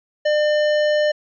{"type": "tone with hard clipping", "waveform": "sine", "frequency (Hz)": 600, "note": "D5", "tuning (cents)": 37, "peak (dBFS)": -17, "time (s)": [0.25, 1.12], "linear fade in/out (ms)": 10, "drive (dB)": 14, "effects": ["resampled to 16000 Hz"]}